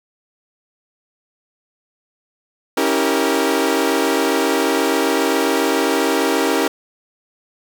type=chord; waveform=sawtooth; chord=C# diminished seventh; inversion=none; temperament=equal with one note detuned; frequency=277.2 / 324.2 / 392 / 466.2 Hz; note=C#4 / E4 / G4 / Bb4; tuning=0 / -29 / 0 / 0 cents; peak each=-17 dBFS; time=2.77-6.68 s; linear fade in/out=5 ms; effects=none